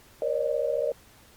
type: tone cluster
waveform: sine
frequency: 475.2 / 550 / 587 / 608 Hz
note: A#4 / C#5 / D5 / D#5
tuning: +33 / -14 / -1 / -40 cents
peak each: -29 / -29 / -34 / -29 dBFS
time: 0.22-0.92 s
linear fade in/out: 2 ms
effects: pink hiss -55 dBFS RMS until 1.36 s + Opus 48 kbps